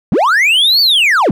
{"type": "linear two-way sweep", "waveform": "triangle", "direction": "up then down", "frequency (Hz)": [129.1, 4608, 129.1], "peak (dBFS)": -6, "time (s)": [0.12, 1.31], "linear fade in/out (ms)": 2, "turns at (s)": 0.81, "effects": []}